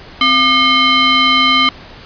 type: tone with frequency modulation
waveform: sine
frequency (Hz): 2151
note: C7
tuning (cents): +47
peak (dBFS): -8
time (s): 0.21-1.69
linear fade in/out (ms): 2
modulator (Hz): 945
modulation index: 1.6
effects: pink hiss -36 dBFS RMS until 2.05 s + resampled to 11025 Hz